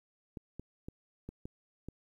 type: clicks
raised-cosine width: 3 ms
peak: -29 dBFS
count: 6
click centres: 0.372 / 0.596 / 0.885 / 1.29 / 1.455 / 1.886 s
effects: 11-bit